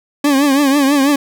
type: tone with vibrato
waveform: 40% pulse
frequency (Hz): 280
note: C#4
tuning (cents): +18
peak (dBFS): -9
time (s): 0.24-1.16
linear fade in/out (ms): 5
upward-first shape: triangle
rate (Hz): 6.1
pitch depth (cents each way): 110
effects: none